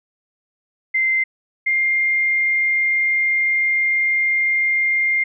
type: tone pair in turn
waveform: sine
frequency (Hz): 2081 / 2111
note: C7 / C7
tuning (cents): -10 / +15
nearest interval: unison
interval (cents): 25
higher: second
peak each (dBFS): -15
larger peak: neither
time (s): 0.94-1.24 / 1.66-5.24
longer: second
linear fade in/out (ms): 10
effects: none